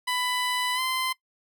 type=tone with pitch glide; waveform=15% pulse; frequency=996 to 1034.1 Hz; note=B5 to C6; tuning=+14 to -21 cents; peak=-19 dBFS; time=0.07-1.13 s; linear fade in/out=10 ms; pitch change=+65 cents; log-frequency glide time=0.75-0.8 s; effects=noise-tail reverb RT60 0.1 s tail -20 dB re dry